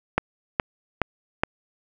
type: click train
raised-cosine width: 0.5 ms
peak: -4 dBFS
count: 4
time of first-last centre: 0.18-1.435 s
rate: 2.39 Hz
effects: none